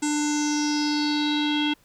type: tone with low-pass filter sweep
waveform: square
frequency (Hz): 297.1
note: D4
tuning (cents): +20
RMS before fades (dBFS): -24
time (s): 0.02-1.74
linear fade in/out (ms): 10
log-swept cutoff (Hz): 7800 to 3100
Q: 6.5
effects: pink hiss -60 dBFS RMS until 1.84 s